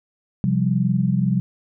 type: chord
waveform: sine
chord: C suspended fourth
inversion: none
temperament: equal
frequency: 130.81 / 174.61 / 196 Hz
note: C3 / F3 / G3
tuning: 0 / 0 / 0 cents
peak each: -21 dBFS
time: 0.44-1.4 s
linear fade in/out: 0 ms
effects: none